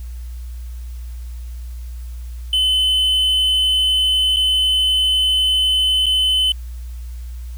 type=tone with dropouts; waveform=triangle; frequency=3036 Hz; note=F#7; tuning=44 cents sharp; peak=-12 dBFS; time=2.53-6.52 s; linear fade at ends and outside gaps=2 ms; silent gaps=4.362-4.368 / 6.059-6.065 s; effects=added 60 Hz sine -27 dBFS peak until 7.57 s + white hiss -50 dBFS RMS until 7.57 s